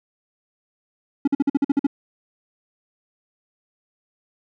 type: tone bursts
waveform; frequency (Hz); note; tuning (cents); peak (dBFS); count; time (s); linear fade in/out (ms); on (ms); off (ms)
triangle; 280.4; C#4; +20; -12; 9; 1.25-1.868; 5; 26; 48
effects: none